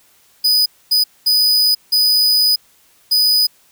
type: tone bursts at uneven times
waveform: 45% pulse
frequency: 4978 Hz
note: D#8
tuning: in tune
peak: -10 dBFS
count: 5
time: 0.44-0.66 / 0.91-1.04 / 1.26-1.75 / 1.92-2.56 / 3.11-3.47 s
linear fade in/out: 10 ms
effects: white hiss -53 dBFS RMS until 3.71 s